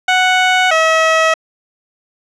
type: tone pair in turn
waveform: 15% pulse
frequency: 740 / 643.1 Hz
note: F#5 / E5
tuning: 0 / -43 cents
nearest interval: major second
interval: 243 cents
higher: first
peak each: -3 dBFS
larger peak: neither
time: 0.08-0.71 / 0.71-1.34 s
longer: neither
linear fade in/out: 5 ms
effects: low-pass 5000 Hz 12 dB/octave